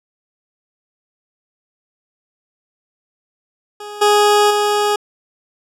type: tone with level steps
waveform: 20% pulse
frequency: 415.3 Hz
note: G#4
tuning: in tune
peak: -24 / -5 / -9 dBFS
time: 3.8-4.96 s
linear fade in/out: 5 ms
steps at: 4.01 / 4.5 s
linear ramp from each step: 10 ms
effects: low-pass 11000 Hz 12 dB/octave